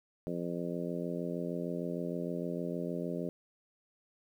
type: harmonic tone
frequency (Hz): 86.5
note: F2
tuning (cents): -16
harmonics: 2 / 3 / 4 / 5 / 6 / 7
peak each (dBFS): -38 / -40 / -41 / -42 / -43 / -43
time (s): 0.27-3.29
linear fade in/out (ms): 0
effects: 11-bit